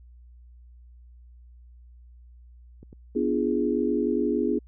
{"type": "clicks", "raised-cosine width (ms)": 3, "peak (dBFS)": -32, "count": 2, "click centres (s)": [2.83, 2.929]}
{"type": "chord", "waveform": "sine", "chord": "B diminished seventh", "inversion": "none", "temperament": "equal with one note detuned", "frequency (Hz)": [246.9, 293.7, 343.6, 415.3], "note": ["B3", "D4", "F4", "Ab4"], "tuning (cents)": [0, 0, -28, 0], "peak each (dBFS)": [-27, -28, -28, -27], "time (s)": [3.15, 4.59], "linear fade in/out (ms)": 10}
{"effects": ["added 60 Hz sine -47 dBFS peak until 4.67 s"]}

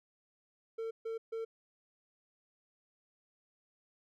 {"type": "tone bursts", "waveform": "triangle", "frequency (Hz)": 451.3, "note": "A4", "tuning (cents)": 44, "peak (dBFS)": -34, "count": 3, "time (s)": [0.78, 1.45], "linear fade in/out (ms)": 10, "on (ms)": 130, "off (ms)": 140, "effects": []}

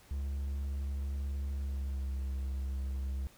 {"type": "tone with pitch glide", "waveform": "triangle", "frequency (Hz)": [69.3, 66.82], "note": ["C#2", "C2"], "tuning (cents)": [0, 37], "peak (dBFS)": -31, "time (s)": [0.11, 3.27], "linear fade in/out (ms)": 0, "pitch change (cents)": -63, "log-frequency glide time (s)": [1.54, 2.13], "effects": ["pink hiss -60 dBFS RMS until 3.37 s"]}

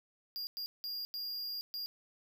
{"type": "tone bursts at uneven times", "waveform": "square", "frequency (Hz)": 4821, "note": "D8", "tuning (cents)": 45, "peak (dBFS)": -38, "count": 5, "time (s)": [[0.36, 0.47], [0.57, 0.66], [0.84, 1.05], [1.14, 1.61], [1.74, 1.86]], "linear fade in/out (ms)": 0, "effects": []}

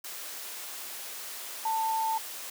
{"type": "tone in noise", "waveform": "sine", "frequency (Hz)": 890, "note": "A5", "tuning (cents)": 20, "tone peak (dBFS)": -26, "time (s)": [1.65, 2.18], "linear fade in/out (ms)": 5, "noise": "white", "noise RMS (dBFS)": -40, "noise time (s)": [0.04, 2.5], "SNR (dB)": 11, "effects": ["high-pass 400 Hz 12 dB/octave"]}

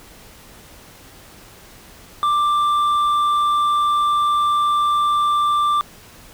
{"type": "tone with hard clipping", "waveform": "triangle", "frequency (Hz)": 1180, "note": "D6", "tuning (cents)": 8, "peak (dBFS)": -16, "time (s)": [2.23, 5.81], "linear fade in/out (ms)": 0, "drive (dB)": 8, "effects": ["pink hiss -44 dBFS RMS until 6.33 s"]}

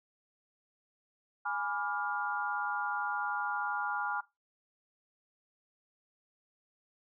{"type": "chord", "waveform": "sine", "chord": "G# diminished seventh", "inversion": "none", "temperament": "equal with one note detuned", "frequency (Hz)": [830.6, 987.8, 1174.7, 1407.4], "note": ["G#5", "B5", "D6", "F6"], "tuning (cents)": [0, 0, 0, 13], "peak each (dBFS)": [-36, -40, -40, -35], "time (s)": [1.45, 4.21], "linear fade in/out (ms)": 10, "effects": ["noise-tail reverb RT60 0.2 s tail -18 dB re dry"]}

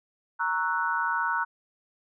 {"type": "chord", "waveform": "sine", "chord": "F# dominant seventh", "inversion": "first", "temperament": "equal", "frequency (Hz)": [932.3, 1108.7, 1318.5, 1480], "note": ["A#5", "C#6", "E6", "F#6"], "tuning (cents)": [0, 0, 0, 0], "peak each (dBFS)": [-29, -33, -32, -28], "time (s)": [0.39, 1.45], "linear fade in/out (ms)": 20, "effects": []}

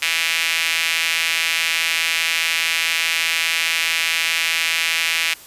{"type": "tone with high-pass filter", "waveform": "sawtooth", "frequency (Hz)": 164.81, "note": "E3", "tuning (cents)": 0, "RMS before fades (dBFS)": -20, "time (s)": [0.02, 5.34], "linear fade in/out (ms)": 5, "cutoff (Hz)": 2400, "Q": 2.6, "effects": ["white hiss -42 dBFS RMS until 5.46 s", "resampled to 32000 Hz"]}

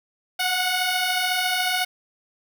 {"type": "beating tone pair", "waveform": "10% pulse", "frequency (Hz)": [723, 737], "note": ["F#5", "F#5"], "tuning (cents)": [-40, -7], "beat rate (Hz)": 14, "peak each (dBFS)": [-19, -14], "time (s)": [0.39, 1.85], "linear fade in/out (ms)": 10, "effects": []}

